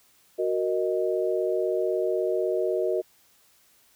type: chord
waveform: sine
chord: D# minor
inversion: first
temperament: equal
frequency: 370 / 466.2 / 622.3 Hz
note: F#4 / A#4 / D#5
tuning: 0 / 0 / 0 cents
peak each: -26 / -28 / -28 dBFS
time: 0.38-3.02 s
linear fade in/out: 20 ms
effects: white hiss -61 dBFS RMS until 3.95 s

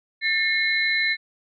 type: tone cluster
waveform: sine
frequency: 1789 / 2156 / 4023 Hz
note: A6 / C#7 / B7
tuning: +28 / -49 / +31 cents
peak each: -24 / -22 / -27 dBFS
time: 0.21-1.17 s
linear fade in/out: 50 ms
effects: none

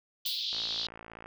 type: band-pass noise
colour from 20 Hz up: pink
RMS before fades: -34 dBFS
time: 0.25-0.87 s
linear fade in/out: 5 ms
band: 3400 to 4500 Hz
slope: 48 dB/octave
type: noise with exponential decay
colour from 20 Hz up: violet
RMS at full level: -33 dBFS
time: 0.26-0.49 s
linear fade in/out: 0 ms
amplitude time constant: 49 ms
type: click train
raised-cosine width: 0.5 ms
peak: -30 dBFS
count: 42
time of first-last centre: 0.53-1.26 s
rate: 56.2 Hz
effects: none

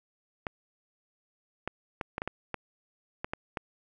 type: clicks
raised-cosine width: 0.5 ms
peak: -17 dBFS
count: 10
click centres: 0.468 / 1.676 / 2.012 / 2.181 / 2.219 / 2.276 / 2.543 / 3.245 / 3.335 / 3.572 s
effects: none

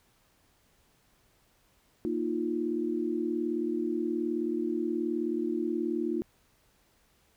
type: chord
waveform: sine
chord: Bb suspended fourth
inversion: none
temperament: just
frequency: 233.1 / 310.8 / 349.6 Hz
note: Bb3 / Eb4 / F4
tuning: 0 / -2 / +2 cents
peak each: -34 / -32 / -31 dBFS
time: 2.05-6.22 s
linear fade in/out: 0 ms
effects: pink hiss -67 dBFS RMS until 7.36 s

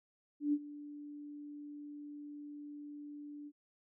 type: tone with ADSR envelope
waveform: sine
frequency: 292.7 Hz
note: D4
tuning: 6 cents flat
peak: -27 dBFS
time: 0.4-3.52 s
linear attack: 130 ms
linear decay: 52 ms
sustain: -18 dB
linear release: 50 ms
effects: none

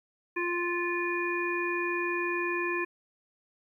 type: harmonic tone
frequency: 349.2 Hz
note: F4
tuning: in tune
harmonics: 1 / 3 / 5 / 7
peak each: -31 / -35 / -34 / -34 dBFS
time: 0.36-2.85 s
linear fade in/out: 10 ms
effects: 11-bit

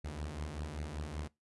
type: beating tone pair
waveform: sawtooth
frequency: 71.5 / 76.7 Hz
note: D2 / D#2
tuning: -46 / -24 cents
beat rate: 5.2 Hz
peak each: -39 / -37 dBFS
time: 0.04-1.28 s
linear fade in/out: 10 ms
effects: noise-tail reverb RT60 0.2 s tail -22 dB re dry + resampled to 24000 Hz

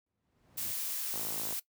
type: noise with exponential growth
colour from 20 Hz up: brown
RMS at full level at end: -45 dBFS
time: 0.06-0.71 s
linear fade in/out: 5 ms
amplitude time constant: 140 ms
type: noise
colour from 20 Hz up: blue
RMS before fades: -36 dBFS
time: 0.57-1.6 s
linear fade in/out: 10 ms
type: click train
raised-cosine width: 1 ms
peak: -30 dBFS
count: 22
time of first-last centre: 1.14-1.527 s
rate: 54.3 Hz
effects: noise-tail reverb RT60 0.1 s tail -19 dB re dry + high-pass 100 Hz 12 dB/octave

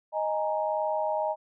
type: chord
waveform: sine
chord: D# suspended fourth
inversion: none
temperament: equal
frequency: 622.3 / 830.6 / 932.3 Hz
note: D#5 / G#5 / A#5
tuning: 0 / 0 / 0 cents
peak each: -28 / -31 / -32 dBFS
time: 0.12-1.36 s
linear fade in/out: 50 ms
effects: none

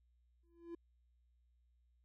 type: tone with exponential growth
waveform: triangle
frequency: 339.2 Hz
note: E4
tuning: 50 cents sharp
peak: -40 dBFS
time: 0.43-0.75 s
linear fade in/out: 5 ms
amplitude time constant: 69 ms
effects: added 60 Hz sine -70 dBFS peak until 2.04 s

